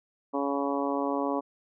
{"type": "harmonic tone", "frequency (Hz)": 140.4, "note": "C#3", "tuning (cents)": 22, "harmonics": [2, 3, 4, 5, 6, 7, 8], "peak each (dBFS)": [-30, -34, -33, -36, -37, -35, -37], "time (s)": [0.33, 1.41], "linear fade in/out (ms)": 20, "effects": []}